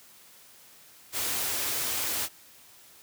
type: band-stop noise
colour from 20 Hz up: white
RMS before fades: -30 dBFS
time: 1.12-2.29 s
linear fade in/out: 50 ms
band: 150 to 220 Hz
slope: 96 dB/octave
effects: white hiss -54 dBFS RMS until 3.02 s + high-pass 60 Hz 12 dB/octave